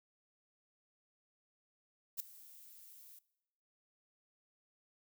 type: noise with ADSR envelope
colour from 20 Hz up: violet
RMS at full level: -36 dBFS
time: 2.17-3.19 s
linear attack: 30 ms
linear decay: 4 ms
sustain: -21 dB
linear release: 4 ms
effects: noise-tail reverb RT60 0.9 s tail -21 dB re dry